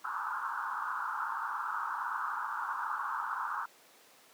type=band-pass noise; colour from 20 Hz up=white; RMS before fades=-36 dBFS; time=0.04-3.66 s; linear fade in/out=10 ms; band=850 to 1500 Hz; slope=96 dB/octave; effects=pink hiss -59 dBFS RMS until 4.33 s + high-pass 400 Hz 12 dB/octave